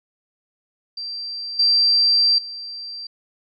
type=tone with level steps; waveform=sine; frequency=4704 Hz; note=D8; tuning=2 cents sharp; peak=-27 / -13 / -30 dBFS; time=0.97-3.07 s; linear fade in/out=5 ms; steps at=1.59 / 2.38 s; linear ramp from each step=5 ms; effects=none